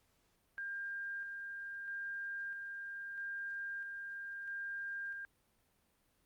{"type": "tone with tremolo", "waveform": "sine", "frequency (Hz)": 1600, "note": "G6", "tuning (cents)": 35, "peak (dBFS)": -39, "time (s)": [0.58, 5.25], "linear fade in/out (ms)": 0, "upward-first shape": "square", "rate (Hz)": 0.77, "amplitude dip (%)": 30, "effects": ["pink hiss -75 dBFS RMS until 6.25 s", "Opus 48 kbps"]}